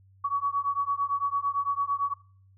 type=beating tone pair; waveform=sine; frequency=1124 / 1132.9 Hz; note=C#6 / C#6; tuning=+24 / +37 cents; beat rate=8.9 Hz; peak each=-28 dBFS; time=0.24-2.14 s; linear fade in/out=10 ms; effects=noise-tail reverb RT60 0.5 s tail -21 dB re dry + added 96 Hz sine -55 dBFS peak until 2.57 s